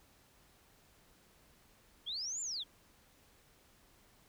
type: linear two-way sweep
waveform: sine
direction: up then down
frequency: 3136 to 7360 to 3136 Hz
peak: -37 dBFS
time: 2.06-2.64 s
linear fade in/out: 20 ms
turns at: 2.41 s
effects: pink hiss -66 dBFS RMS until 4.28 s